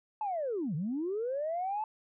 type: linear two-way sweep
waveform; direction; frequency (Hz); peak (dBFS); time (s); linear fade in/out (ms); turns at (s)
sine; down then up; 880 to 140 to 880; -30; 0.21-1.84; 2; 0.75
effects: tanh soft clip ceiling -26 dBFS